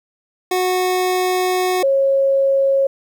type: tone pair in turn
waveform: 25% pulse / sine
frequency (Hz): 367.1 / 545.4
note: F#4 / C#5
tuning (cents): -14 / -28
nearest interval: perfect fifth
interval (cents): 686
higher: second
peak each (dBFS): -12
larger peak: neither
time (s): 0.51-1.83 / 1.83-2.87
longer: first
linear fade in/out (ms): 5
effects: 9-bit